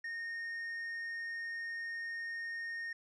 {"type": "tone with tanh clipping", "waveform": "sine", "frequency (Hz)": 1844, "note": "A#6", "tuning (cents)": -19, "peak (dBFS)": -39, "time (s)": [0.04, 2.93], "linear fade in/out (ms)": 5, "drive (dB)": 4, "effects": []}